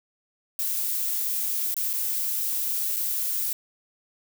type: noise with dropouts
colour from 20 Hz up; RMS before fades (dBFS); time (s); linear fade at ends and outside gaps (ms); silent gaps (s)
violet; -27; 0.59-3.53; 1; 1.742-1.766 / 1.931-1.935 / 2.962-2.966
effects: none